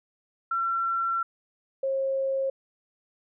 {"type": "tone pair in turn", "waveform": "sine", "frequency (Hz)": [1356, 538.1], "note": ["E6", "C5"], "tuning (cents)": [49, 48], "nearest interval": "octave + major third", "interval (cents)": 1601, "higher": "first", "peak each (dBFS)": -24, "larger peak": "neither", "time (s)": [[0.51, 1.23], [1.83, 2.5]], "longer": "first", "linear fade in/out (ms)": 5, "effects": []}